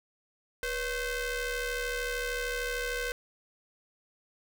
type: ring-modulated tone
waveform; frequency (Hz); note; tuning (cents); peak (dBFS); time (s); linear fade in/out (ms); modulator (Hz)
sawtooth; 523.3; C5; 0; -24; 0.63-3.12; 0; 1010
effects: none